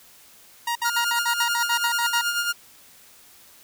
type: tone bursts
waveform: sawtooth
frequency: 943 Hz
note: A#5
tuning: 20 cents sharp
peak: -19 dBFS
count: 11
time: 0.67-2.214 s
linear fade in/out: 5 ms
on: 84 ms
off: 62 ms
type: tone with tremolo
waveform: sawtooth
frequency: 1413 Hz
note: F6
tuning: 20 cents sharp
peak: -17 dBFS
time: 0.84-2.53 s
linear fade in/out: 20 ms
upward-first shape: sine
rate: 9.2 Hz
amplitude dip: 50%
effects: white hiss -51 dBFS RMS until 3.63 s